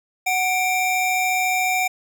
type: tone pair together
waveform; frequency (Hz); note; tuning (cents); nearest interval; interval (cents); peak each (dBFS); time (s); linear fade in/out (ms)
square; 742 / 2360; F#5 / D7; +5 / +8; octave + minor sixth; 2003; -22; 0.26-1.88; 10
effects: none